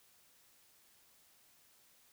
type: silence
effects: white hiss -67 dBFS RMS until 2.12 s